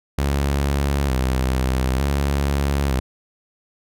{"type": "tone with vibrato", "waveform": "sawtooth", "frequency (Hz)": 67.3, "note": "C2", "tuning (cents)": 49, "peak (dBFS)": -14, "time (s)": [0.18, 3], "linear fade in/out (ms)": 5, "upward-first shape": "square", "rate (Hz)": 0.55, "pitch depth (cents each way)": 72, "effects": []}